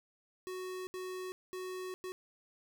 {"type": "tone bursts at uneven times", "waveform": "square", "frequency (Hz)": 370, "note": "F#4", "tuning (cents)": 0, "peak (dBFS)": -40, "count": 4, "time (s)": [[0.47, 0.87], [0.94, 1.32], [1.53, 1.94], [2.04, 2.12]], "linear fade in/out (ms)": 0, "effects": ["13-bit"]}